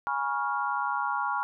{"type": "chord", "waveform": "sine", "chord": "C# dominant seventh", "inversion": "second", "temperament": "equal with one note detuned", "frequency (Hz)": [830.6, 969.1, 1108.7, 1396.9], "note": ["G#5", "B5", "C#6", "E#6"], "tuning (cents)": [0, -33, 0, 0], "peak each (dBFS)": -32, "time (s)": [0.07, 1.43], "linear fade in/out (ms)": 0, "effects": []}